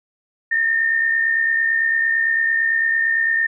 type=tone with amplitude modulation; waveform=sine; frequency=1819 Hz; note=A#6; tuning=43 cents flat; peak=-13 dBFS; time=0.51-3.47 s; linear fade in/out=10 ms; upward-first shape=sine; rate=68.9 Hz; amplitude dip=50%; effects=none